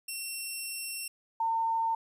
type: tone pair in turn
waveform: 5% pulse / sine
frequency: 2716 / 906.4 Hz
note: F7 / A#5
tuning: -49 / -49 cents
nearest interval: octave + perfect fifth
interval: 1900 cents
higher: first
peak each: -25 / -26 dBFS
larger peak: first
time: 0.08-1.08 / 1.4-1.95 s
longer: first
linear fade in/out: 5 ms
effects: resampled to 32000 Hz + 11-bit